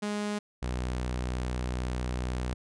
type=tone pair in turn; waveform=sawtooth; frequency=207.7 / 62.11 Hz; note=G#3 / B1; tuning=0 / +10 cents; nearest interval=octave + major sixth; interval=2090 cents; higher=first; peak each=-26 dBFS; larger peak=neither; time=0.02-0.39 / 0.62-2.54 s; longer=second; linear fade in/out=10 ms; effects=resampled to 22050 Hz